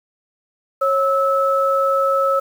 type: tone pair together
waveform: sine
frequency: 546.2 / 1304 Hz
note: C#5 / E6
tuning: -26 / -19 cents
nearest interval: octave + minor third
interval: 1507 cents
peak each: -17 dBFS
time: 0.81-2.4 s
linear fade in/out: 10 ms
effects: 7-bit